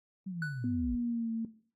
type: linear sweep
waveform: sine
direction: down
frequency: 194.7 to 48.96 Hz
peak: -35 dBFS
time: 0.26-0.96 s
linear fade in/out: 10 ms
type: tone with exponential decay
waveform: triangle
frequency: 1485 Hz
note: F#6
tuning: 6 cents sharp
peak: -30 dBFS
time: 0.42-0.82 s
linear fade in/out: 2 ms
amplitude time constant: 86 ms
type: tone with pitch glide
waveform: sine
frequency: 246.9 to 226.4 Hz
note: B3 to A3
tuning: 0 to +50 cents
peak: -30 dBFS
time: 0.64-1.45 s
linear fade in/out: 2 ms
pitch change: -150 cents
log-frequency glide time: 0.86-1.31 s
effects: noise-tail reverb RT60 0.5 s tail -17 dB re dry + AAC 48 kbps